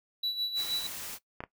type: tone with tremolo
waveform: triangle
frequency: 3938 Hz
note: B7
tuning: 6 cents flat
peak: -26 dBFS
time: 0.23-0.87 s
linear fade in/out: 5 ms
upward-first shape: sine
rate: 6.3 Hz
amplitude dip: 65%
type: noise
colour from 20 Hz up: white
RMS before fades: -40 dBFS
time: 0.55-1.19 s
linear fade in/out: 50 ms
type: clicks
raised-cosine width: 0.5 ms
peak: -22 dBFS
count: 2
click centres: 1.405 / 1.438 s
effects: noise-tail reverb RT60 0.1 s tail -18 dB re dry